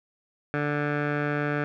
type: tone with low-pass filter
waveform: 15% pulse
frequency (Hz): 146.83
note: D3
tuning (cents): 0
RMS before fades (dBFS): -27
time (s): 0.54-1.64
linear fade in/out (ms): 0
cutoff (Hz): 1800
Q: 3
effects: none